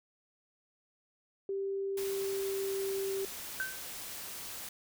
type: tone with pitch glide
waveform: sine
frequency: 392 to 389.3 Hz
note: G4 to G4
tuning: 0 to -12 cents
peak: -32 dBFS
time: 1.49-3.25 s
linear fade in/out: 2 ms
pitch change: -12 cents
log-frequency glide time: 1.88-3.11 s
type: noise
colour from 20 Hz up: white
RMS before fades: -43 dBFS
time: 1.97-4.69 s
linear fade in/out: 5 ms
type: tone with exponential decay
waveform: sine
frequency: 1541 Hz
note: G6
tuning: 30 cents flat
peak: -29 dBFS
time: 3.6-3.88 s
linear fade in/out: 0 ms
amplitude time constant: 59 ms
effects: none